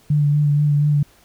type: tone with vibrato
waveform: sine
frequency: 146.83 Hz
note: D3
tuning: in tune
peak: -13 dBFS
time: 0.1-1.03 s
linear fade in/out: 5 ms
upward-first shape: sine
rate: 4.2 Hz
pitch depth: 23 cents each way
effects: pink hiss -53 dBFS RMS until 1.24 s